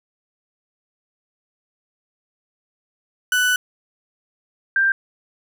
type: tone pair in turn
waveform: 35% pulse / sine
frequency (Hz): 1490 / 1581.2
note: F#6 / G6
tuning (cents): +12 / +15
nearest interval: minor second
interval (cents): 103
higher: second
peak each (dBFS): -14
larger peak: neither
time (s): 3.32-3.56 / 4.76-4.92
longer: first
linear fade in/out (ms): 2
effects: none